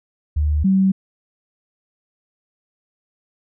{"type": "tone pair in turn", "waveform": "sine", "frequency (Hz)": [75, 191.46], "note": ["D2", "G3"], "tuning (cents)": [37, -41], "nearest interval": "octave + major third", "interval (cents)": 1622, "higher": "second", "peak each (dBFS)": [-15, -12], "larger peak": "second", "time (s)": [[0.36, 0.64], [0.64, 0.92]], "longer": "neither", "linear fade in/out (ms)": 10, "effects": []}